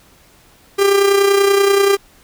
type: tone with amplitude modulation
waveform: 45% pulse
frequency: 397.6 Hz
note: G4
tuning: 25 cents sharp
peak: -8 dBFS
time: 0.78-1.97 s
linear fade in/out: 20 ms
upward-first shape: sine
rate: 30.4 Hz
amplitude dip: 50%
effects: pink hiss -49 dBFS RMS until 2.23 s